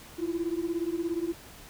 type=beating tone pair; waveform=sine; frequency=329.6 / 346.6 Hz; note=E4 / F4; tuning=0 / -13 cents; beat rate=17 Hz; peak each=-30 dBFS; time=0.18-1.34 s; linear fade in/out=20 ms; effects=tanh soft clip ceiling -22 dBFS + pink hiss -49 dBFS RMS until 1.69 s